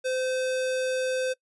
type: tone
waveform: square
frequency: 515 Hz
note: C5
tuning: 28 cents flat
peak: -26 dBFS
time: 0.04-1.34 s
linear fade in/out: 20 ms
effects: noise-tail reverb RT60 0.1 s tail -24 dB re dry + resampled to 24000 Hz